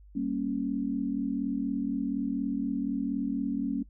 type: chord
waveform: sine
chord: G diminished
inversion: none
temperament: equal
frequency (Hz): 196 / 233.1 / 277.2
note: G3 / Bb3 / Db4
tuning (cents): 0 / 0 / 0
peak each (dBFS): -35 / -32 / -30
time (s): 0.15-3.83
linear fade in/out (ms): 10
effects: noise-tail reverb RT60 0.1 s tail -21 dB re dry + added 50 Hz sine -50 dBFS peak until 3.89 s